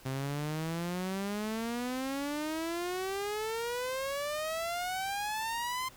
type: exponential sweep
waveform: sawtooth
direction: up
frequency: 130 to 1046.5 Hz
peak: -29 dBFS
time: 0.05-5.89 s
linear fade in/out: 10 ms
effects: pink hiss -55 dBFS RMS until 5.96 s